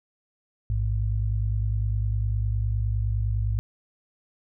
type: tone pair together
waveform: sine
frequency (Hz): 56.15 / 106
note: A1 / G#2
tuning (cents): +36 / +36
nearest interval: major seventh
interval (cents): 1100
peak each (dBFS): -25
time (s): 0.7-3.59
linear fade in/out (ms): 0
effects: none